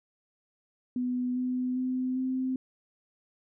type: tone with pitch steps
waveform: sine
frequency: 249 / 252.3 / 255.7 / 259.1 Hz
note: B3 / B3 / C4 / C4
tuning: +14 / +37 / -40 / -17 cents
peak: -27 dBFS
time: 0.96-2.56 s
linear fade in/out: 2 ms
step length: 400 ms
effects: none